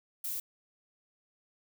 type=noise; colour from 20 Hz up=violet; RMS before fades=-36 dBFS; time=0.24-0.4 s; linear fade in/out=5 ms; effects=none